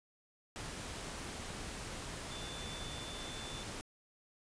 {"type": "tone in noise", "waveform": "sine", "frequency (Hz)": 3520, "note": "A7", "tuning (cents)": 0, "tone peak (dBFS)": -48, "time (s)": [2.31, 3.63], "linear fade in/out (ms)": 0, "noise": "pink", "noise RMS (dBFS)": -44, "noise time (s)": [0.56, 3.81], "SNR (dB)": -7, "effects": ["resampled to 22050 Hz"]}